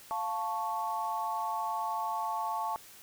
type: chord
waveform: sine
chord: F augmented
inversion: none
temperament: equal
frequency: 698.5 / 880 / 1108.7 Hz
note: F5 / A5 / C#6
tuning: 0 / 0 / 0 cents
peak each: -38 / -33 / -36 dBFS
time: 0.11-2.76 s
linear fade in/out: 0 ms
effects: white hiss -53 dBFS RMS until 3.02 s